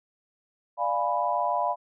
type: chord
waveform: sine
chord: D diminished seventh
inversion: none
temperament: equal with one note detuned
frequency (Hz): 591.8 / 698.5 / 830.6 / 987.8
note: D5 / F5 / Ab5 / Cb6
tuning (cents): +13 / 0 / 0 / 0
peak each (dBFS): -31 / -28 / -31 / -27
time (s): 0.77-1.76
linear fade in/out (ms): 50
effects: none